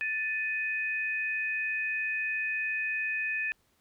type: tone pair together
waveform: sine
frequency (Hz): 1760 / 2503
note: A6 / D#7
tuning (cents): 0 / +10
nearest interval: tritone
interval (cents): 610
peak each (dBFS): -32 / -31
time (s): 0.01-3.52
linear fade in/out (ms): 0
effects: pink hiss -70 dBFS RMS until 3.8 s